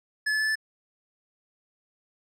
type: tone with pitch steps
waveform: square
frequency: 1719 / 1729 / 1739 / 1749 Hz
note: A6 / A6 / A6 / A6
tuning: -41 / -31 / -21 / -11 cents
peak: -24 dBFS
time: 0.26-0.556 s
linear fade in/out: 10 ms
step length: 74 ms
effects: low-pass 8000 Hz 12 dB/octave